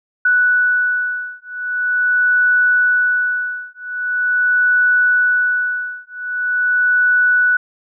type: beating tone pair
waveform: sine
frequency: 1480 / 1480.43 Hz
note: F#6 / F#6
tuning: 0 / +1 cents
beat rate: 0.43 Hz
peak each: -16 dBFS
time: 0.25-7.57 s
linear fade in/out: 5 ms
effects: none